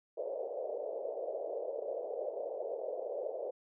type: band-pass noise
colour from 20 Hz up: pink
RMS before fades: -39 dBFS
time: 0.17-3.51 s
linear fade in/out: 10 ms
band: 460 to 620 Hz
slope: 48 dB/octave
effects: none